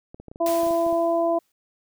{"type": "clicks", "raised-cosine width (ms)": 2, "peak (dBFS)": -27, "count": 10, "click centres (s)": [0.145, 0.2, 0.283, 0.315, 0.359, 0.633, 0.667, 0.708, 0.865, 0.927]}
{"type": "harmonic tone", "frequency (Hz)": 335.8, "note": "E4", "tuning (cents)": 32, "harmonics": [1, 2, 3], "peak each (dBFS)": [-25, -20, -31], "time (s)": [0.4, 1.39], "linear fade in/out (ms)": 10}
{"type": "noise with exponential decay", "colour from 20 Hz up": "white", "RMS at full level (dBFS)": -32, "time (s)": [0.46, 1.52], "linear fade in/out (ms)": 2, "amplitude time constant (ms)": 230}
{"effects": []}